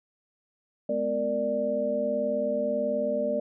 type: tone cluster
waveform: sine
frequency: 212.6 / 251.1 / 462.2 / 592 Hz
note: G#3 / B3 / A#4 / D5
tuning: +41 / +29 / -15 / +14 cents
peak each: -34 / -34 / -33 / -26 dBFS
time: 0.89-3.4 s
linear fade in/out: 5 ms
effects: none